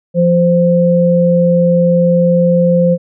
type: tone pair together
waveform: sine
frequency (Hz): 173.53 / 520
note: F3 / C5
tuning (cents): -11 / -11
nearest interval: octave + perfect fifth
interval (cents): 1900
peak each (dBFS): -10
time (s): 0.14-2.98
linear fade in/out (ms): 50
effects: none